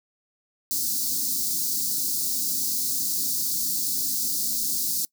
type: band-stop noise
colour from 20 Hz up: white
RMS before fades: -26 dBFS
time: 0.71-5.05 s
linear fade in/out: 0 ms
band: 310 to 4300 Hz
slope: 48 dB/octave
effects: noise-tail reverb RT60 0.1 s tail -24 dB re dry + high-pass 200 Hz 12 dB/octave